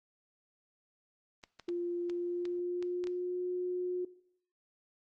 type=clicks; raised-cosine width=0.2 ms; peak=-30 dBFS; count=8; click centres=1.438 / 1.597 / 1.689 / 2.098 / 2.454 / 2.826 / 3.04 / 3.071 s
type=tone with pitch glide; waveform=sine; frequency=348.4 to 360.7 Hz; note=F4 to F#4; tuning=-4 to -44 cents; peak=-32 dBFS; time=1.68-4.05 s; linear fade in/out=5 ms; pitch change=+60 cents; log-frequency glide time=2.03-3.45 s
effects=noise-tail reverb RT60 0.6 s tail -18 dB re dry + Opus 24 kbps